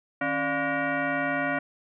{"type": "tone with frequency modulation", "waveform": "sine", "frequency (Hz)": 587.3, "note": "D5", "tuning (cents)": 0, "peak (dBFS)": -24, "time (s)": [0.21, 1.59], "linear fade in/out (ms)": 5, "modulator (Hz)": 431, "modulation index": 3.5, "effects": []}